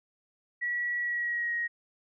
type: tone with pitch glide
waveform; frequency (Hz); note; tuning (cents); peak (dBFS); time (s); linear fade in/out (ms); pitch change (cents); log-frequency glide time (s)
sine; 1932 to 1885.7; B6 to A#6; -39 to +19; -28; 0.61-1.68; 20; -42; 1-1.54
effects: none